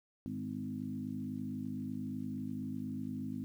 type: harmonic tone with a mistuned harmonic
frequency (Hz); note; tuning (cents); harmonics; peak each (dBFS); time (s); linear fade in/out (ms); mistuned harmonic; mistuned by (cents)
51.9; G#1; 0; 2 / 3 / 4 / 5 / 6; -47 / -47 / -42 / -40 / -49; 0.26-3.44; 0; 5; -24
effects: 11-bit